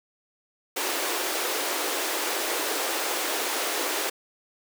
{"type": "high-pass noise", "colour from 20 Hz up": "pink", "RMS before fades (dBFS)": -28, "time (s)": [0.76, 4.1], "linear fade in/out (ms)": 10, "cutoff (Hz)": 310, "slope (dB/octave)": 48, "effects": []}